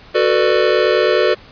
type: chord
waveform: square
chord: B minor seventh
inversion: second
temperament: just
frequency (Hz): 370.4 / 444.5 / 493.9 / 592.7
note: F#4 / A4 / B4 / D5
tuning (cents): +2 / +18 / 0 / +16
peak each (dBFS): -18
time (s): 0.14-1.35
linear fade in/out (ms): 20
effects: pink hiss -42 dBFS RMS until 1.51 s + resampled to 11025 Hz